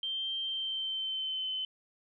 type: tone with pitch glide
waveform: sine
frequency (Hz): 3151 to 3052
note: G7 to G7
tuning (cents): +8 to -47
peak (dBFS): -32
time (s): 0.03-1.65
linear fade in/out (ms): 2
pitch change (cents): -55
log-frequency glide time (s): 0.39-1.5
effects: none